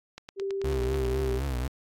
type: click train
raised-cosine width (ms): 0.2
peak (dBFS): -23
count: 9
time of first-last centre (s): 0.18-1.052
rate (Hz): 9.17
type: tone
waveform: sine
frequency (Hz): 392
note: G4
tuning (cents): 0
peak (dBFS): -28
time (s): 0.36-1.41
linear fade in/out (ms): 50
type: tone with vibrato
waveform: 35% pulse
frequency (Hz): 65.41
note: C2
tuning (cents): 0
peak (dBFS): -26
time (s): 0.64-1.68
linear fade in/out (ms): 5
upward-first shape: triangle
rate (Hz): 4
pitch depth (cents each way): 160
effects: AAC 64 kbps